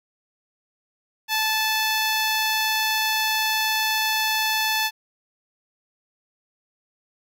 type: tone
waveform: 10% pulse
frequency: 873 Hz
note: A5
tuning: 14 cents flat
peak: -12 dBFS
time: 1.28-4.91 s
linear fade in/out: 50 ms
effects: none